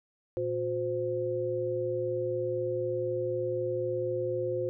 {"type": "tone cluster", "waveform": "sine", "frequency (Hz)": [116.3, 360.9, 517], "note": ["A#2", "F#4", "C5"], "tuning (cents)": [-4, -43, -21], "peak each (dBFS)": [-38, -32, -31], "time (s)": [0.37, 4.69], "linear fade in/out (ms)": 0, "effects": []}